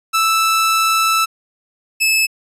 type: tone pair in turn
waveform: sawtooth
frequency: 1318.5 / 2607 Hz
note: E6 / E7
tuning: 0 / -20 cents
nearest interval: octave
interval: 1180 cents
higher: second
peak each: -9 dBFS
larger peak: neither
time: 0.13-1.26 / 2-2.27 s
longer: first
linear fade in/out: 20 ms
effects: resampled to 32000 Hz